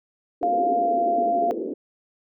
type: band-pass noise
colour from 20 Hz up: white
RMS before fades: -29 dBFS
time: 0.41-1.74 s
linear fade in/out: 10 ms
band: 240 to 480 Hz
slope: 48 dB/octave
type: tone with pitch glide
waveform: sine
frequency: 700 to 692.4 Hz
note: F5 to F5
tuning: +4 to -15 cents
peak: -19 dBFS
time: 0.43-1.51 s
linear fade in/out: 0 ms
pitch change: -19 cents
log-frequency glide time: 0.8-0.87 s
effects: none